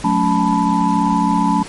sine tone cluster, 182.3 / 217.1 / 280.5 / 871 / 990 Hz, F#3 / A3 / C#4 / A5 / B5, -25 / -23 / +21 / -18 / +4 cents, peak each -19 dBFS, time 0.04-1.63 s, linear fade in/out 5 ms, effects pink hiss -34 dBFS RMS until 1.68 s + MP3 48 kbps

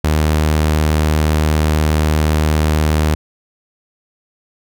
sawtooth tone, 77 Hz, D#2, 17 cents flat, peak -8 dBFS, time 0.04-3.15 s, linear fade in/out 5 ms, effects none

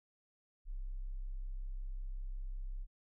sine tone, 32.7 Hz, C1, in tune, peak -38 dBFS, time 0.65-2.87 s, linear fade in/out 50 ms, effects none

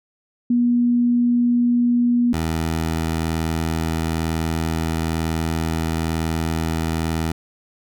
sine / 15% pulse tone pair in turn, 241.1 / 81.06 Hz, B3 / E2, -41 / -29 cents, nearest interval octave + perfect fifth, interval 1888 cents, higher first, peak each -14 dBFS, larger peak neither, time 0.5-2.33 / 2.33-7.32 s, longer second, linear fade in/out 5 ms, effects none

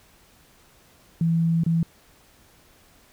sine tone with dropouts, 165.6 Hz, E3, 8 cents sharp, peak -18 dBFS, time 1.21-1.83 s, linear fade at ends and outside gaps 2 ms, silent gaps 1.636-1.663 s, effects pink hiss -56 dBFS RMS until 3.12 s

